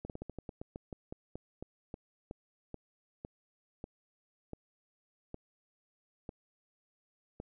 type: slowing click train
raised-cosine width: 2 ms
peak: -28 dBFS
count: 22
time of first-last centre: 0.05-7.401 s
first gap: 48 ms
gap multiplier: 1.17
effects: none